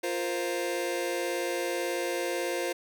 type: chord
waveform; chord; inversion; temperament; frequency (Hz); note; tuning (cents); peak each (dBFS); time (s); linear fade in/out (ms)
sawtooth; F suspended fourth; none; just; 349.2 / 465.6 / 523.8; F4 / Bb4 / C5; 0 / -2 / +2; -28 / -32 / -28; 0.03-2.73; 10
effects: none